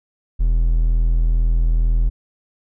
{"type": "tone", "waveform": "triangle", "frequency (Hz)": 41.08, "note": "E1", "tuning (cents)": -5, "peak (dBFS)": -11, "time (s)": [0.39, 2.1], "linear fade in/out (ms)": 20, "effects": []}